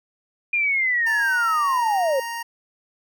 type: linear sweep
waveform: sine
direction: down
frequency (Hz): 2431 to 507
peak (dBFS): -18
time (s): 0.53-2.2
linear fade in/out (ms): 5
type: tone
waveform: 25% pulse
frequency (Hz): 932.3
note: A#5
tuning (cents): 0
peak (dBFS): -24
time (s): 1.06-2.43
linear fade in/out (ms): 10
effects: none